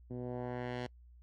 10% pulse tone with low-pass filter sweep, 123.47 Hz, B2, in tune, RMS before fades -40 dBFS, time 0.1-0.87 s, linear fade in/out 10 ms, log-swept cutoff 300 to 4600 Hz, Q 0.96, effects noise-tail reverb RT60 0.1 s tail -25 dB re dry + added 60 Hz sine -55 dBFS peak until 1.22 s

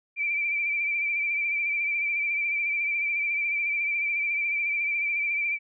sine tone with vibrato, 2339 Hz, D7, 8 cents flat, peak -24 dBFS, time 0.16-5.59 s, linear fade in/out 50 ms, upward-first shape sine, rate 14 Hz, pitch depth 40 cents each way, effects none

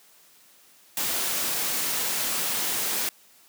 white noise, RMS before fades -27 dBFS, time 0.97-3.09 s, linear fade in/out 2 ms, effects white hiss -56 dBFS RMS until 3.48 s + high-pass 150 Hz 12 dB/octave

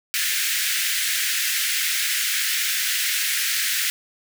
pink high-pass noise, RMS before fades -23 dBFS, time 0.14-3.9 s, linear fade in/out 0 ms, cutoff 1600 Hz, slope 48 dB/octave, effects none

